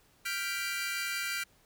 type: chord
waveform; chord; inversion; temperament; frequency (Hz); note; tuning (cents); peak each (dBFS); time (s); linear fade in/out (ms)
sawtooth; G dominant seventh; third; equal; 1396.9 / 1568 / 1975.5 / 2349; F6 / G6 / B6 / D7; 0 / 0 / 0 / 0; -34 / -36 / -37 / -33; 0.25-1.44; 10
effects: pink hiss -65 dBFS RMS until 1.65 s